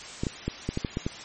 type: clicks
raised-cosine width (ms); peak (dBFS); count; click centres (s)
3; -14; 8; 0.235 / 0.268 / 0.48 / 0.69 / 0.774 / 0.848 / 0.971 / 1.065
effects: white hiss -41 dBFS RMS until 1.24 s + MP3 32 kbps